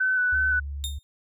sine tone with vibrato, 1504 Hz, F#6, 28 cents sharp, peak -20 dBFS, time 0-0.6 s, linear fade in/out 10 ms, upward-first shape square, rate 2.9 Hz, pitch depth 18 cents each way
sine tone, 70.7 Hz, C#2, 35 cents sharp, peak -30 dBFS, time 0.32-0.99 s, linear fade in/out 10 ms
sawtooth tone with exponential decay, 3661 Hz, A#7, 32 cents flat, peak -23 dBFS, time 0.84-1.03 s, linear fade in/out 0 ms, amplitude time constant 41 ms
effects none

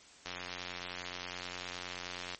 click train, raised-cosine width 0.2 ms, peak -22 dBFS, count 188, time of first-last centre 0.26-2.347 s, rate 89.6 Hz, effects white hiss -57 dBFS RMS until 2.39 s + MP3 32 kbps

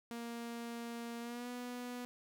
sawtooth tone with pitch glide, 234.3 to 245.5 Hz, A#3 to B3, +9 to -10 cents, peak -38 dBFS, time 0.11-2.05 s, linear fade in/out 0 ms, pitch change +81 cents, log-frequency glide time 1.2-1.49 s, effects none

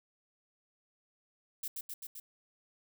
violet noise with echo, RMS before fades -38 dBFS, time 1.63-1.68 s, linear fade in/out 5 ms, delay 130 ms, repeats 4, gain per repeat -2 dB, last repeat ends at 2.2 s, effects none

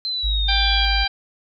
sine exponential sweep, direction down, 4117 to 3265 Hz, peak -22 dBFS, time 0.05-0.85 s, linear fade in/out 0 ms
sine tone, 52.6 Hz, G#1, 23 cents sharp, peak -19 dBFS, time 0.23-1.05 s, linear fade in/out 20 ms
harmonic tone, 790 Hz, G5, 13 cents sharp, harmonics 1 / 2 / 3 / 4 / 5 / 6, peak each -26 / -26 / -26 / -26 / -26 / -26 dBFS, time 0.48-1.08 s, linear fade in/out 10 ms
effects none

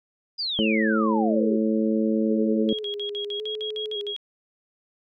sine exponential sweep, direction down, 5010 to 359.6 Hz, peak -25 dBFS, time 0.38-1.57 s, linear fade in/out 20 ms
harmonic tone, 109.6 Hz, A2, 6 cents flat, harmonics 2 / 3 / 4 / 5, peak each -22 / -26 / -28 / -30 dBFS, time 0.59-2.73 s, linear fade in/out 0 ms
sine tone with vibrato, 419.5 Hz, G#4, 17 cents sharp, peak -30 dBFS, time 2.27-4.15 s, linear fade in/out 50 ms, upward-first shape square, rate 0.89 Hz, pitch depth 35 cents each way
sine tone bursts, 3295 Hz, G#7, 14 cents flat, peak -29 dBFS, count 10, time 2.69-4.164 s, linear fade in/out 0 ms, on 97 ms, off 56 ms
effects none

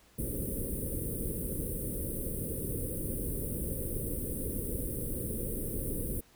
pink band-stop noise, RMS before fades -35 dBFS, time 0.18-6.21 s, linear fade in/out 10 ms, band 550 to 8800 Hz, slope 96 dB/octave, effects pink hiss -62 dBFS RMS until 6.35 s

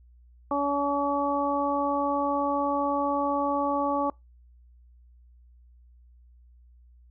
harmonic tone, 284.1 Hz, C#4, 43 cents sharp, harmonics 1 / 2 / 3 / 4, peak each -29 / -29 / -29 / -29 dBFS, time 0.51-4.1 s, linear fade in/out 2 ms, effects noise-tail reverb RT60 0.2 s tail -25 dB re dry + added 60 Hz sine -52 dBFS peak until 7.1 s

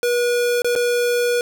square tone with dropouts, 483.3 Hz, B4, 38 cents flat, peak -17 dBFS, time 0.03-1.41 s, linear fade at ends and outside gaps 1 ms, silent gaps 0.62-0.645 / 0.753-0.76 s, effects none

